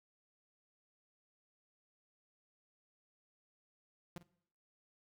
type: tone with echo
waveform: sawtooth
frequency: 173.7 Hz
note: F3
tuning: 9 cents flat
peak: -39 dBFS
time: 4.16-4.18 s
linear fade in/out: 0 ms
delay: 48 ms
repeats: 1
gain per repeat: -15 dB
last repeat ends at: 4.228 s
effects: noise-tail reverb RT60 0.7 s tail -21 dB re dry